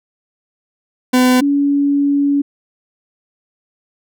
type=tone pair in turn; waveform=40% pulse / sine; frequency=252.6 / 283.5 Hz; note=B3 / C#4; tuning=+39 / +39 cents; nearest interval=major second; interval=200 cents; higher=second; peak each=-8 / -11 dBFS; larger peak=first; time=1.13-1.41 / 1.41-2.42 s; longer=second; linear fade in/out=10 ms; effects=none